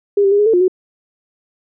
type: tone with pitch steps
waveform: sine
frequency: 404.7 / 392.1 / 406.7 / 416.2 / 447.7 / 356.3 / 369.8 Hz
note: G#4 / G4 / G#4 / G#4 / A4 / F4 / F#4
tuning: -45 / 0 / -36 / +4 / +30 / +35 / -1 cents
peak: -9 dBFS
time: 0.17-0.681 s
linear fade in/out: 5 ms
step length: 73 ms
effects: none